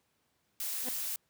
blue noise, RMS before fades -36 dBFS, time 0.6-1.16 s, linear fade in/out 2 ms
20% pulse tone with exponential growth, 251.6 Hz, B3, 32 cents sharp, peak -30 dBFS, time 0.81-0.89 s, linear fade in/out 5 ms, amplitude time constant 17 ms
effects pink hiss -75 dBFS RMS until 1.29 s + high-pass 100 Hz 12 dB/octave

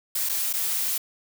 blue noise with dropouts, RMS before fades -26 dBFS, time 0.15-0.98 s, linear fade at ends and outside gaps 5 ms, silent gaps 0.29-0.294 / 0.529-0.536 s, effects none

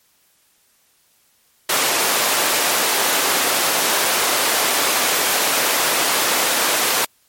pink high-pass noise, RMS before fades -18 dBFS, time 1.69-7.05 s, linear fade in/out 5 ms, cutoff 500 Hz, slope 12 dB/octave, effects white hiss -59 dBFS RMS until 7.28 s + MP3 64 kbps

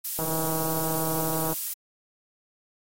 violet noise, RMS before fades -29 dBFS, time 0.04-1.74 s, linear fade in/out 10 ms
click train, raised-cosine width 1 ms, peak -19 dBFS, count 215, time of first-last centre 0.19-1.527 s, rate 160 Hz
effects AAC 48 kbps

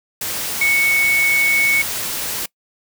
sine tone in noise, 2217 Hz, C#7, in tune, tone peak -13 dBFS, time 0.61-1.82 s, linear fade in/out 5 ms, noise white, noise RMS -24 dBFS, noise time 0.21-2.46 s, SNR +8 dB, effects noise-tail reverb RT60 0.1 s tail -24 dB re dry

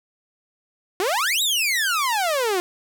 sawtooth exponential two-way sweep, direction up then down, 346.6 to 3912 to 346.6 Hz, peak -16 dBFS, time 1-2.6 s, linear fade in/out 0 ms, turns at 1.42 s, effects none

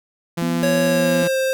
sawtooth tone, 170 Hz, F3, 46 cents flat, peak -17 dBFS, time 0.37-1.28 s, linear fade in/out 10 ms
sine tone with vibrato, 246.9 Hz, B3, in tune, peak -21 dBFS, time 0.42-1.23 s, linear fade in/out 0 ms, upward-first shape sine, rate 3 Hz, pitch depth 11 cents each way
square tone with pitch glide, 554.4 to 527.5 Hz, C#5 to C5, 0 to +14 cents, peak -18 dBFS, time 0.63-1.53 s, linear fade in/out 0 ms, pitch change -86 cents, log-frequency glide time 0.81-1.38 s
effects none

